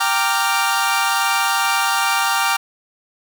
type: chord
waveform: sawtooth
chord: G minor seventh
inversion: none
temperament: equal with one note detuned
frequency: 784 / 924.3 / 1174.7 / 1396.9 Hz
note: G5 / Bb5 / D6 / F6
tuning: 0 / -15 / 0 / 0 cents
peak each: -18 dBFS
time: 0-2.57 s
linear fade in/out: 10 ms
effects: none